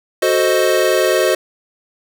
square chord, F# diminished seventh, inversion none, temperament equal, 370 / 440 / 523.3 / 622.3 Hz, F#4 / A4 / C5 / Eb5, 0 / 0 / 0 / 0 cents, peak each -18 / -21 / -18 / -18 dBFS, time 0.22-1.35 s, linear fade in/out 5 ms, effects none

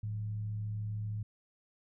sine tone with frequency modulation, 106.2 Hz, G#2, 39 cents sharp, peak -34 dBFS, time 0.03-1.23 s, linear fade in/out 5 ms, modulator 73.4 Hz, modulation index 0.26, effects none

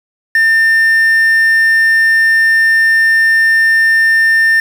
triangle tone with quantisation, 1800 Hz, A6, 39 cents sharp, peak -5 dBFS, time 0.35-4.6 s, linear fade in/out 2 ms, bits 5, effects none

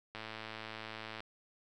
click train, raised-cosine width 0.3 ms, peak -27 dBFS, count 117, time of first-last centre 0.15-1.205 s, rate 110 Hz, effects none

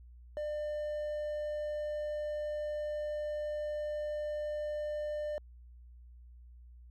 triangle tone, 599 Hz, D5, 34 cents sharp, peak -32 dBFS, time 0.37-5.38 s, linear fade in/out 0 ms, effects added 60 Hz sine -51 dBFS peak until 6.9 s

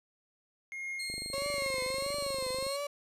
triangle tone with tremolo, 2141 Hz, C7, 39 cents sharp, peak -33 dBFS, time 0.72-2.13 s, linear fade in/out 0 ms, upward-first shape triangle, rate 1.3 Hz, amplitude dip 80%
30% pulse tone, 4235 Hz, C8, 20 cents sharp, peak -35 dBFS, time 0.99-2.77 s, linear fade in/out 10 ms
click train, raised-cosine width 2 ms, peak -32 dBFS, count 40, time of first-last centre 1.1-2.666 s, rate 24.9 Hz
35% pulse tone with vibrato, 543 Hz, C#5, 36 cents flat, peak -32 dBFS, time 1.33-2.87 s, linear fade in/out 5 ms, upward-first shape triangle, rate 1.5 Hz, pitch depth 110 cents each way
effects resampled to 32000 Hz

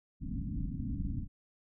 pink low-pass noise, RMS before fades -36 dBFS, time 0.2-1.28 s, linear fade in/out 50 ms, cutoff 290 Hz, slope 96 dB/octave, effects none

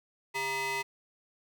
30% pulse ring-modulated tone, 540 Hz, C#5, 45 cents flat, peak -25 dBFS, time 0.34-0.83 s, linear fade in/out 20 ms, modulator 1480 Hz, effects none

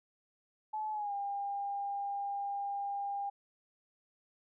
sine tone with pitch glide, 860 to 802.4 Hz, A5 to G5, -40 to +40 cents, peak -34 dBFS, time 0.73-3.3 s, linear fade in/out 10 ms, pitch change -120 cents, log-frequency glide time 0.92-1.13 s, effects none

